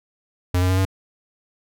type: tone with pitch steps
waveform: square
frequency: 89.9 / 91.63 / 93.39 / 95.19 Hz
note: F#2 / F#2 / F#2 / F#2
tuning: -49 / -16 / +17 / +50 cents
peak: -17 dBFS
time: 0.54-0.852 s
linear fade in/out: 5 ms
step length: 78 ms
effects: none